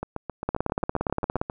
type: two click trains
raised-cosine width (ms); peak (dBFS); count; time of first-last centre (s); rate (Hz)
1; -16 / -10; 12 / 17; 0.03-1.499 / 0.49-1.415; 7.49 / 17.3
effects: none